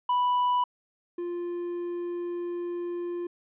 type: tone pair in turn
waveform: triangle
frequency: 987 / 349 Hz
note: B5 / F4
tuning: -1 / -1 cents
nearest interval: octave + tritone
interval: 1800 cents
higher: first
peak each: -20 / -28 dBFS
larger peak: first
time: 0.09-0.64 / 1.18-3.27 s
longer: second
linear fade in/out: 5 ms
effects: resampled to 8000 Hz